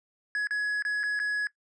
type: tone with dropouts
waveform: triangle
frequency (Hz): 1682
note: G#6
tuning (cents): +22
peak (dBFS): -24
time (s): 0.35-1.47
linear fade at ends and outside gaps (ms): 1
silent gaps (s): 0.471-0.508 / 0.823-0.85 / 1.033-1.037 / 1.192-1.199
effects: noise-tail reverb RT60 0.1 s tail -20 dB re dry + resampled to 22050 Hz